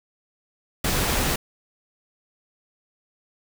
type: noise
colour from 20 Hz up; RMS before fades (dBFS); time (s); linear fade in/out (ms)
pink; -23; 0.84-1.36; 5
effects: none